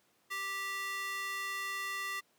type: tone with high-pass filter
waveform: square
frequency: 392 Hz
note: G4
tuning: in tune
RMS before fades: -38 dBFS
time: 0.3-2.21 s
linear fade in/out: 20 ms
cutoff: 1600 Hz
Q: 3.4
effects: pink hiss -71 dBFS RMS until 2.38 s + high-pass 200 Hz 12 dB/octave